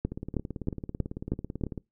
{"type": "two click trains", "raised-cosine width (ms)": 3, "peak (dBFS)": [-22, -14], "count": [31, 6], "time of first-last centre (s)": [[0.12, 1.777], [0.05, 1.637]], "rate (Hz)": [18.1, 3.15], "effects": ["noise-tail reverb RT60 0.2 s tail -24 dB re dry"]}